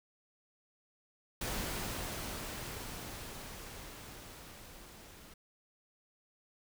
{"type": "noise with level ramp", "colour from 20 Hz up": "pink", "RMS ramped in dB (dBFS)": [-37, -55], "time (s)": [1.41, 5.34], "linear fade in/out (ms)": 5, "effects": []}